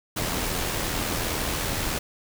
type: noise with amplitude modulation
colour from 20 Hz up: pink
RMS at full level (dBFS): -26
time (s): 0.16-1.99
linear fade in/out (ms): 10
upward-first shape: sine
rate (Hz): 82.2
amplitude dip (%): 35
effects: none